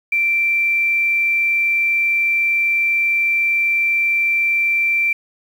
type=tone with quantisation; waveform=sine; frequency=2349 Hz; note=D7; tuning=in tune; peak=-14 dBFS; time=0.12-5.13 s; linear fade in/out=5 ms; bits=7; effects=none